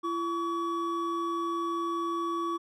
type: tone pair together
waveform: triangle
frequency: 337.9 / 1133 Hz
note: E4 / C#6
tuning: +43 / +37 cents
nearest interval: octave + major sixth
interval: 2094 cents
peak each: -30 / -29 dBFS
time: 0.03-2.58 s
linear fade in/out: 20 ms
effects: none